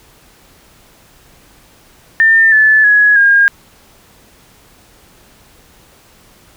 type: tone with pitch steps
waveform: sine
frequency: 1801 / 1738.6 / 1678.5 / 1620.3 Hz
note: A6 / A6 / G#6 / G#6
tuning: +40 / -21 / +18 / -43 cents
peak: -5 dBFS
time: 2.2-3.48 s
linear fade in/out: 0 ms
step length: 320 ms
effects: pink hiss -46 dBFS RMS until 6.56 s